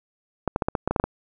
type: clicks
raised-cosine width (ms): 1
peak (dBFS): -8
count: 10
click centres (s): 0.477 / 0.561 / 0.622 / 0.685 / 0.752 / 0.876 / 0.91 / 0.962 / 0.999 / 1.04
effects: none